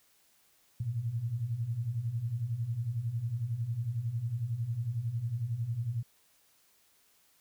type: beating tone pair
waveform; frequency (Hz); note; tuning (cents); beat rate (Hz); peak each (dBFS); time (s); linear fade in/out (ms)
sine; 109.3 / 120.3; A2 / B2; -11 / -45; 11; -37 / -32; 0.8-6.03; 5
effects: white hiss -67 dBFS RMS until 7.4 s